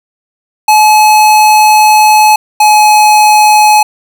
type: tone pair in turn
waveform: square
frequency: 855 / 848.1 Hz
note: A5 / G#5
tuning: -50 / +36 cents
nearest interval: unison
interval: 14 cents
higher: first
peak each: -3 dBFS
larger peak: neither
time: 0.68-2.36 / 2.6-3.83 s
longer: first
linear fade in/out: 5 ms
effects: none